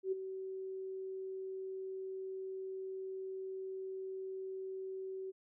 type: tone with ADSR envelope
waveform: sine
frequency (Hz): 380.4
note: F#4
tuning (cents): +48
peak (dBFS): -30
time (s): 0.03-5.32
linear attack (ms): 91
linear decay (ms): 14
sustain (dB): -10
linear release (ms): 25
effects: none